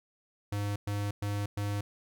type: tone bursts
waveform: square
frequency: 102.2 Hz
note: G#2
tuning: 27 cents flat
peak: -31 dBFS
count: 4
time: 0.52-1.81 s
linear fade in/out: 5 ms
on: 240 ms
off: 110 ms
effects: none